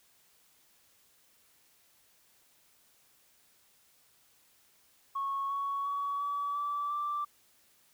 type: tone with pitch steps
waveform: sine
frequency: 1101 / 1115.1 / 1129.3 / 1143.8 / 1158.4 / 1173.2 Hz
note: C#6 / C#6 / C#6 / D6 / D6 / D6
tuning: -12 / +10 / +32 / -46 / -24 / -2 cents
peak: -30 dBFS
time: 5.15-7.25 s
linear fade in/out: 10 ms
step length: 350 ms
effects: tanh soft clip ceiling -26 dBFS + white hiss -66 dBFS RMS until 7.93 s